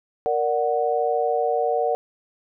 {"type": "chord", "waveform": "sine", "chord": "Bb augmented", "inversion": "none", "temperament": "equal", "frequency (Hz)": [466.2, 587.3, 740], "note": ["Bb4", "D5", "F#5"], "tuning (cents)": [0, 0, 0], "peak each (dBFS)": [-23, -25, -23], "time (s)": [0.26, 1.95], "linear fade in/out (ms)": 0, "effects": []}